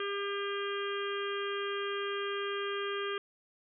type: harmonic tone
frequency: 401.1 Hz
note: G4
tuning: 40 cents sharp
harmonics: 1 / 3 / 4 / 5 / 6 / 7 / 8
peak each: -35 / -39 / -41 / -47 / -47 / -46 / -43 dBFS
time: 0-3.18 s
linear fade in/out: 2 ms
effects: none